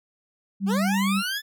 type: tone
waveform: sine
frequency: 196 Hz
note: G3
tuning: in tune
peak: -21 dBFS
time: 0.6-1.23 s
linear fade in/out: 50 ms
type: linear sweep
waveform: 20% pulse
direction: up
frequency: 356.3 to 1760 Hz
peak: -21 dBFS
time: 0.66-1.42 s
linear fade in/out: 50 ms
effects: none